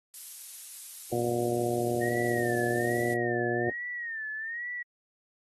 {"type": "noise", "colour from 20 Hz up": "violet", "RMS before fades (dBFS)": -39, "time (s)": [0.14, 3.14], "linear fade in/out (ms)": 0}
{"type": "harmonic tone", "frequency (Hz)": 119.6, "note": "A#2", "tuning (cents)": 45, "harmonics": [1, 2, 3, 4, 5, 6], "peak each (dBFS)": [-36, -36, -30, -35, -36, -35], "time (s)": [1.12, 3.7], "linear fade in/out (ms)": 5}
{"type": "tone with vibrato", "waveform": "sine", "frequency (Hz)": 1839, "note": "A#6", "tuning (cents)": -24, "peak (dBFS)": -33, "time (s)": [2.01, 4.83], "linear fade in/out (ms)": 10, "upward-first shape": "sine", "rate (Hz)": 1.2, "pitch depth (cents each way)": 110}
{"effects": ["AAC 32 kbps"]}